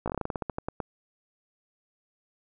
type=slowing click train; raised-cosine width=1 ms; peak=-16 dBFS; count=15; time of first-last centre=0.06-0.802 s; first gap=17 ms; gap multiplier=1.16; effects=none